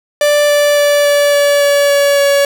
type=tone with pitch steps; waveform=45% pulse; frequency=587.3 / 583.9 / 580.6 / 577.2 / 573.9 / 570.6 / 567.3 / 564 Hz; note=D5 / D5 / D5 / D5 / D5 / C#5 / C#5 / C#5; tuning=0 / -10 / -20 / -30 / -40 / +50 / +40 / +30 cents; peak=-8 dBFS; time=0.21-2.45 s; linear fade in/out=2 ms; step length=280 ms; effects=none